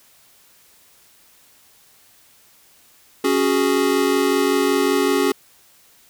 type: chord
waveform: square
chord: C# suspended fourth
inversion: none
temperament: equal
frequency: 277.2 / 370 / 415.3 Hz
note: C#4 / F#4 / G#4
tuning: 0 / 0 / 0 cents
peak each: -21 dBFS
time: 3.24-5.32 s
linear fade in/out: 5 ms
effects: white hiss -53 dBFS RMS until 6.09 s